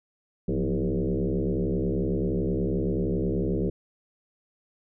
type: tone with frequency modulation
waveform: sine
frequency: 110 Hz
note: A2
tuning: in tune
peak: -23 dBFS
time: 0.48-3.7 s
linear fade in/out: 5 ms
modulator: 70.7 Hz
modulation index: 5.2
effects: none